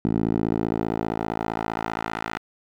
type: tone with band-pass filter sweep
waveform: 10% pulse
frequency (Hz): 55.2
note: A1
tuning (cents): +6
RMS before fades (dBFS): -26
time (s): 0.05-2.38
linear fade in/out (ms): 0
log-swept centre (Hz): 250 to 1500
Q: 1.1
effects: none